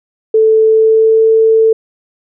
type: tone with pitch glide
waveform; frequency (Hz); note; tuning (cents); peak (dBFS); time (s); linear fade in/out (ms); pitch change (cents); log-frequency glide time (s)
sine; 440 to 444.9; A4 to A4; 0 to +19; -5; 0.34-1.73; 5; +19; 0.64-1.25
effects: none